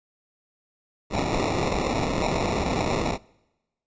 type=noise with sample-and-hold; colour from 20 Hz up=blue; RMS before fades=-25 dBFS; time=1.1-3.18 s; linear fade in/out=50 ms; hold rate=1575 Hz; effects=noise-tail reverb RT60 1.0 s tail -25 dB re dry + resampled to 16000 Hz